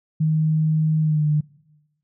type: tone with pitch glide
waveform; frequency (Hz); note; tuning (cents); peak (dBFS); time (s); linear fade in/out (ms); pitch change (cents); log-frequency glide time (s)
sine; 156.5 to 150.47; D#3 to D3; +10 to +42; -16; 0.2-1.41; 10; -68; 1.01-1.26
effects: noise-tail reverb RT60 1.0 s tail -22 dB re dry